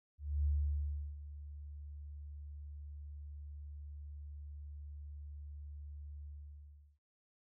sine tone with ADSR envelope, 73 Hz, D2, 10 cents flat, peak -29 dBFS, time 0.18-6.99 s, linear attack 270 ms, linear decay 710 ms, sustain -16 dB, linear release 730 ms, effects none

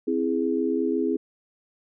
sine chord, C augmented, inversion none, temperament equal, 261.6 / 329.6 / 415.3 Hz, C4 / E4 / G#4, 0 / 0 / 0 cents, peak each -26 dBFS, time 0.07-1.17 s, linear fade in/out 10 ms, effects none

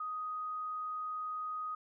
sine tone, 1249 Hz, D#6, 6 cents sharp, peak -36 dBFS, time 0-1.75 s, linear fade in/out 5 ms, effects none

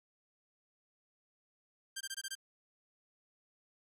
10% pulse tone bursts, 1581 Hz, G6, 14 cents sharp, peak -30 dBFS, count 6, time 1.96-2.353 s, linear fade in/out 10 ms, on 48 ms, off 21 ms, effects none

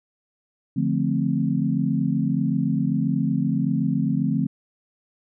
sine chord, D minor seventh, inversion none, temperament equal, 146.83 / 174.61 / 220 / 261.6 Hz, D3 / F3 / A3 / C4, 0 / 0 / 0 / 0 cents, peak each -25 dBFS, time 0.76-4.47 s, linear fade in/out 10 ms, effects none

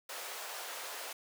pink high-pass noise, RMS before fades -43 dBFS, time 0.09-1.13 s, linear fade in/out 5 ms, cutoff 520 Hz, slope 24 dB/octave, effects none

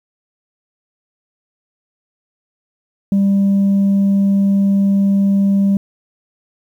sine tone, 197.6 Hz, G3, 14 cents sharp, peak -8 dBFS, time 3.12-5.77 s, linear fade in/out 2 ms, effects tanh soft clip ceiling -9 dBFS + 8-bit

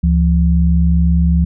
sine tone pair together, 71.4 / 170.8 Hz, D2 / F3, -48 / -38 cents, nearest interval octave + minor third, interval 1510 cents, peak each -11 / -13 dBFS, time 0.03-1.45 s, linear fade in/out 10 ms, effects none

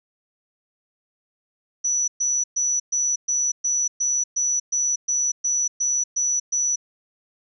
sine tone bursts, 5920 Hz, F#8, in tune, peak -19 dBFS, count 14, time 1.84-6.76 s, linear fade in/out 10 ms, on 240 ms, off 120 ms, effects none

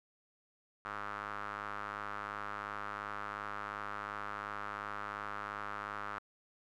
square tone with band-pass filter, 51.4 Hz, G#1, 17 cents flat, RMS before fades -42 dBFS, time 0.85-6.19 s, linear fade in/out 0 ms, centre 1300 Hz, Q 3.8, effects none

